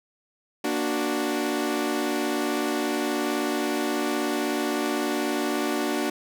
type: chord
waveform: sawtooth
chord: Bb augmented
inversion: none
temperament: equal with one note detuned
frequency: 234.7 / 293.7 / 370 Hz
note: Bb3 / D4 / F#4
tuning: +12 / 0 / 0 cents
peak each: -27 / -23 / -25 dBFS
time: 0.64-6.1 s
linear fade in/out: 5 ms
effects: none